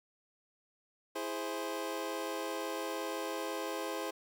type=chord; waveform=25% pulse; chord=E augmented; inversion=none; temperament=equal; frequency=329.6 / 415.3 / 523.3 Hz; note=E4 / G#4 / B#4; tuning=0 / 0 / 0 cents; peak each=-37 / -37 / -36 dBFS; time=1.15-4.11 s; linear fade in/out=10 ms; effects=none